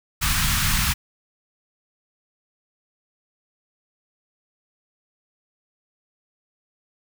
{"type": "band-stop noise", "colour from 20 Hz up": "pink", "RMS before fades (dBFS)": -21, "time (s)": [0.21, 0.94], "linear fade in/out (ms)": 20, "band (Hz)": [190, 1100], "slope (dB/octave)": 24, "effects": []}